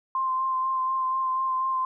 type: tone with vibrato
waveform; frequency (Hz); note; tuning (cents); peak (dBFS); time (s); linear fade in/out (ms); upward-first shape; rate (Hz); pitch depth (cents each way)
sine; 1046.5; C6; 0; -23; 0.15-1.85; 2; sine; 4.1; 17
effects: none